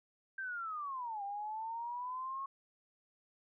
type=linear two-way sweep; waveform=sine; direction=down then up; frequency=1587 to 791 to 1096 Hz; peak=-38 dBFS; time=0.38-2.46 s; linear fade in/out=5 ms; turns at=1.23 s; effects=none